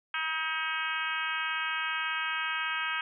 harmonic tone, 318.2 Hz, D#4, 39 cents sharp, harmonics 3 / 4 / 5 / 6 / 7 / 8 / 9 / 10, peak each -40 / -36 / -34 / -42 / -38 / -37 / -40 / -41 dBFS, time 0.14-3.01 s, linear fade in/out 2 ms, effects none

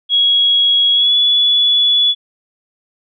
sine tone with pitch glide, 3322 to 3419 Hz, G#7 to G#7, 0 to +50 cents, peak -9 dBFS, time 0.09-2.15 s, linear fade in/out 50 ms, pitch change +50 cents, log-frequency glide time 0.93-1.14 s, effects none

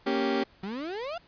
30% pulse chord, G diminished, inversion first, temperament equal, 233.1 / 277.2 / 392 Hz, Bb3 / Db4 / G4, 0 / 0 / 0 cents, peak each -28 / -27 / -26 dBFS, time 0.06-0.44 s, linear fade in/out 10 ms
35% pulse exponential sweep, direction up, 183.7 to 718 Hz, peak -31 dBFS, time 0.63-1.18 s, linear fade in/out 5 ms
effects pink hiss -59 dBFS RMS until 1.27 s + resampled to 11025 Hz

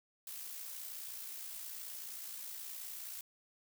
blue noise with amplitude modulation, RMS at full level -44 dBFS, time 0.27-3.21 s, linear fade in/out 2 ms, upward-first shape sine, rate 59 Hz, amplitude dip 40%, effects none

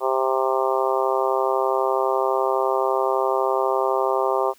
harmonic tone, 131.9 Hz, C3, 14 cents sharp, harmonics 3 / 4 / 5 / 6 / 7 / 8 / 9, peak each -24 / -25 / -26 / -27 / -27 / -28 / -29 dBFS, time 0-4.54 s, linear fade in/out 50 ms, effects white hiss -55 dBFS RMS until 4.58 s

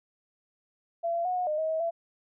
sine tone with pitch steps, 677 / 681 / 730 / 725 / 610 / 634 / 639 / 672 Hz, E5 / F5 / F#5 / F#5 / D#5 / D#5 / D#5 / E5, +46 / -44 / -24 / -35 / -34 / +32 / +46 / +33 cents, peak -26 dBFS, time 1.03-1.91 s, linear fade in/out 20 ms, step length 110 ms, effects none

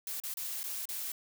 blue noise with dropouts, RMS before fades -38 dBFS, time 0.07-1.12 s, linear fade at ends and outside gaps 2 ms, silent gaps 0.201-0.236 / 0.34-0.371 / 0.632-0.639 / 0.855-0.889 s, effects none

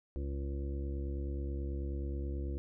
harmonic tone, 69.3 Hz, C#2, in tune, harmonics 1 / 2 / 3 / 4 / 5 / 7 / 8, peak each -35 / -47 / -51 / -47 / -45 / -51 / -58 dBFS, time 0.16-2.58 s, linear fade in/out 0 ms, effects none

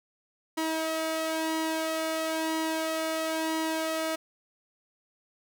sawtooth tone with flanger, 320 Hz, D#4, 49 cents sharp, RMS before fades -30 dBFS, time 0.57-4.16 s, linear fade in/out 10 ms, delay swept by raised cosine 1 to 1.72 ms, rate 1 Hz, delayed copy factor +0.55, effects none

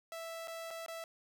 sawtooth tone with dropouts, 659.3 Hz, E5, in tune, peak -38 dBFS, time 0.12-1.04 s, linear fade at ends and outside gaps 1 ms, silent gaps 0.474-0.48 / 0.706-0.71 / 0.862-0.882 s, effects none

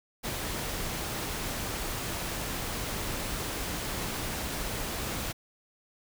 pink noise, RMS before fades -34 dBFS, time 0.23-5.33 s, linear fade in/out 20 ms, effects none

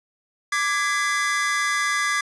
45% pulse chord, G# diminished, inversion second, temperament equal with one note detuned, 1174.7 / 1661.2 / 2021 Hz, D6 / G#6 / B6, 0 / 0 / +39 cents, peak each -25 dBFS, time 0.52-2.21 s, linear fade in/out 5 ms, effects resampled to 22050 Hz + 9-bit

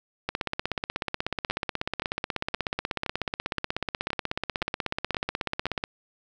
two click trains, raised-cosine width 0.3 ms, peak -13 / -11 dBFS, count 9 / 92, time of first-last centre 1.5-5.667 / 0.29-5.839 s, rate 1.92 / 16.4 Hz, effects none

